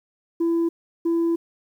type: tone bursts at uneven times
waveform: sine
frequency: 334.9 Hz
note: E4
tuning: 27 cents sharp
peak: -16 dBFS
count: 2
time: 0.4-0.69 / 1.05-1.36 s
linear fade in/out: 10 ms
effects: tanh soft clip ceiling -17 dBFS + 9-bit